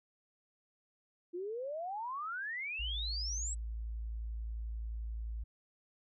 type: exponential sweep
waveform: sine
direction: up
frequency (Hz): 338.5 to 8030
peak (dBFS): -37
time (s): 1.33-3.55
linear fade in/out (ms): 20
type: tone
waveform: sine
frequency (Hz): 55.7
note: A1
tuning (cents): +22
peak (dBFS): -37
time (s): 2.79-5.44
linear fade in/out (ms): 10
effects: none